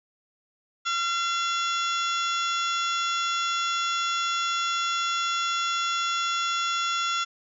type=harmonic tone; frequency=684 Hz; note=F5; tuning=36 cents flat; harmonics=2 / 3 / 4 / 5 / 6 / 7 / 8 / 9 / 10; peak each=-26 / -38 / -34 / -31 / -42 / -46 / -39 / -47 / -38 dBFS; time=0.85-7.25 s; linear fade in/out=20 ms; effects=none